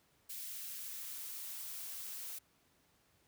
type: noise with high-pass filter sweep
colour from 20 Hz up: blue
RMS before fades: -45 dBFS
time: 0.29-2.39 s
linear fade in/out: 10 ms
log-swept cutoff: 2200 to 290 Hz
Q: 0.86
effects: pink hiss -72 dBFS RMS until 3.27 s + high-pass 60 Hz 12 dB/octave